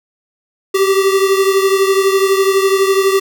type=beating tone pair; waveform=square; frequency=385.8 / 397.8 Hz; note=G4 / G4; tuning=-28 / +25 cents; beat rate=12 Hz; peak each=-12 / -17 dBFS; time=0.74-3.2 s; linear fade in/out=10 ms; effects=none